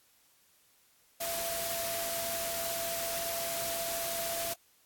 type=tone in noise; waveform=sine; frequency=675 Hz; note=E5; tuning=41 cents sharp; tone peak=-36 dBFS; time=1.2-4.54 s; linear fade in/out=10 ms; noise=white; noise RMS=-36 dBFS; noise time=1.2-4.54 s; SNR=-3 dB; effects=white hiss -66 dBFS RMS until 4.85 s + AAC 64 kbps